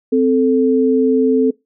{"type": "tone pair together", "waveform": "sine", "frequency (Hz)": [259.8, 440], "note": ["C4", "A4"], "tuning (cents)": [-12, 0], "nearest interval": "major sixth", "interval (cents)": 912, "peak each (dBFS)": -13, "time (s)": [0.12, 1.51], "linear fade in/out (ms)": 10, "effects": ["noise-tail reverb RT60 0.2 s tail -22 dB re dry"]}